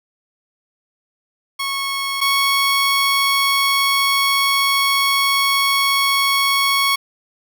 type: tone pair in turn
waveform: 15% pulse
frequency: 1100 / 1106.3 Hz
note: C#6 / C#6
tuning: -14 / -4 cents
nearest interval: unison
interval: 10 cents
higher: second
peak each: -14 / -8 dBFS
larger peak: second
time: 1.59-2.21 / 2.21-6.96 s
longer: second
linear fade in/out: 10 ms
effects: none